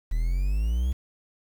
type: exponential sweep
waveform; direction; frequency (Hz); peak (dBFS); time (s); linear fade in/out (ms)
triangle; up; 38 to 66.4; -20; 0.11-0.93; 10
effects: 8-bit